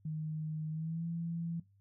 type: tone with pitch glide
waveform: sine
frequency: 155.56 to 167.69 Hz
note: D#3 to E3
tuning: 0 to +30 cents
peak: -35 dBFS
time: 0.05-1.6 s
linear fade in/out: 5 ms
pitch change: +130 cents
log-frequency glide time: 0.7-1.05 s
effects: noise-tail reverb RT60 0.2 s tail -18 dB re dry + added 99 Hz sine -64 dBFS peak until 1.8 s